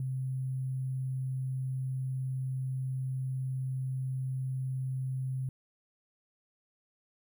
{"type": "tone with sample-and-hold", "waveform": "sine", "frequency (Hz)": 130.81, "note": "C3", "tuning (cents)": 0, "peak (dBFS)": -31, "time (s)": [0, 5.49], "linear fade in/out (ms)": 2, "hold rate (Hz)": 11025, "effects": []}